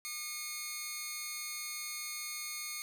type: tone pair together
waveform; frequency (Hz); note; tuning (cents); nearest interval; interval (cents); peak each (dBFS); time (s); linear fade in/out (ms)
10% pulse; 1217.3 / 2169; D#6 / C#7; -38 / -38; minor seventh; 1000; -39 / -30; 0.05-2.82; 0
effects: none